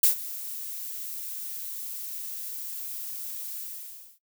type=noise with ADSR envelope; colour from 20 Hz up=violet; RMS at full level=-17 dBFS; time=0.03-4.19 s; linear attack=6 ms; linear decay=110 ms; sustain=-19 dB; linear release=610 ms; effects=noise-tail reverb RT60 0.1 s tail -19 dB re dry